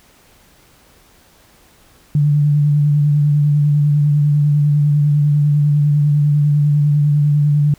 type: tone with vibrato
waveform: sine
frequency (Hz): 146.83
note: D3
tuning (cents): 0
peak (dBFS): -10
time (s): 2.15-7.74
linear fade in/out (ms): 2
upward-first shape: sine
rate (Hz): 10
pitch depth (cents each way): 25
effects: pink hiss -50 dBFS RMS until 7.78 s